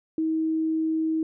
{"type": "tone", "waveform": "sine", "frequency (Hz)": 318.9, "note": "D#4", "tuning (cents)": 43, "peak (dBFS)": -22, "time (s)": [0.18, 1.23], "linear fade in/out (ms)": 2, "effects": []}